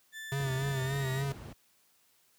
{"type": "tone with pitch glide", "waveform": "35% pulse", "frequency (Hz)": [1760, 1897.2], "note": ["A6", "A#6"], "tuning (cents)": [0, 30], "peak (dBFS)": -39, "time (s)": [0.12, 1.25], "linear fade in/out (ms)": 50, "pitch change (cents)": 130, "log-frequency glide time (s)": [0.74, 1.08]}
{"type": "tone with vibrato", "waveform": "square", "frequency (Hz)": 134.9, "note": "C#3", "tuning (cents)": -47, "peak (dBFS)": -31, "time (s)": [0.32, 1.32], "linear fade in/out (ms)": 0, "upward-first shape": "sine", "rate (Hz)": 3.5, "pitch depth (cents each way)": 58}
{"type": "noise", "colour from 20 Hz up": "brown", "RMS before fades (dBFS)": -41, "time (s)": [0.39, 1.53], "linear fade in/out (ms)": 5}
{"effects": ["white hiss -68 dBFS RMS until 2.38 s", "high-pass 80 Hz 12 dB/octave"]}